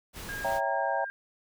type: noise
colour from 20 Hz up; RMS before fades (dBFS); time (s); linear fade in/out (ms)
pink; -41; 0.13-0.61; 50
type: tone with pitch glide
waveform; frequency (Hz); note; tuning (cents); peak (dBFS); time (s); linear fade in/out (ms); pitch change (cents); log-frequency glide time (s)
sine; 1625 to 1602.6; G#6 to G6; -38 to +38; -35; 0.29-1.1; 0; -24; 0.63-0.96
type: chord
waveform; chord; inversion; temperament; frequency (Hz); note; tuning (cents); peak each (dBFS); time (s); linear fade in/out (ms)
sine; C# diminished seventh; none; equal; 554.4 / 659.3 / 784 / 932.3; C#5 / E5 / G5 / Bb5; 0 / 0 / 0 / 0; -33 / -32 / -31 / -32; 0.44-1.05; 10
effects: none